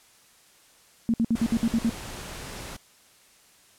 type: tone bursts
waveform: sine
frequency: 229.5 Hz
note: A#3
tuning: 27 cents flat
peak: -19 dBFS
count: 8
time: 1.09-1.894 s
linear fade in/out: 0 ms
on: 48 ms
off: 60 ms
type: noise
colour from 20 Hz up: pink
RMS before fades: -38 dBFS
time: 1.35-2.77 s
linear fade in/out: 10 ms
effects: white hiss -57 dBFS RMS until 3.78 s + low-pass 11000 Hz 12 dB/octave